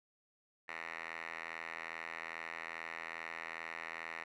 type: tone with band-pass filter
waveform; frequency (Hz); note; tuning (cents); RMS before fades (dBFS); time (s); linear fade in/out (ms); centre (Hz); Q
5% pulse; 82.41; E2; 0; -45; 0.68-4.24; 10; 1800; 8.3
effects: none